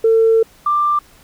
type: tone pair in turn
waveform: sine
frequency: 450 / 1183.4 Hz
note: A4 / D6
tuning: +39 / +13 cents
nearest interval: octave + perfect fourth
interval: 1674 cents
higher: second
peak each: -8 / -12 dBFS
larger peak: first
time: 0.04-0.43 / 0.66-0.99 s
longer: first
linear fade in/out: 5 ms
effects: tanh soft clip ceiling -4 dBFS + pink hiss -48 dBFS RMS until 1.23 s